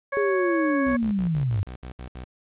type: harmonic tone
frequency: 554.4 Hz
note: C#5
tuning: in tune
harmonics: 1 / 2 / 3 / 4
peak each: -27 / -30 / -30 / -36 dBFS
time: 0.12-0.97 s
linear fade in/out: 10 ms
type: linear sweep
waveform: sine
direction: down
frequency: 417.6 to 92.5 Hz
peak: -21 dBFS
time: 0.17-1.63 s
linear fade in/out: 0 ms
type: tone bursts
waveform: sawtooth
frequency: 62.8 Hz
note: B1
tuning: 30 cents sharp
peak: -31 dBFS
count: 9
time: 0.86-2.245 s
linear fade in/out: 10 ms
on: 97 ms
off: 64 ms
effects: resampled to 8000 Hz + 9-bit